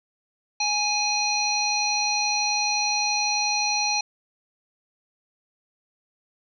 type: harmonic tone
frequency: 830.6 Hz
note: G#5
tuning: in tune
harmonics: 1 / 3 / 5 / 7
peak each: -27 / -27 / -26 / -28 dBFS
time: 0.6-4.01 s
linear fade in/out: 5 ms
effects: none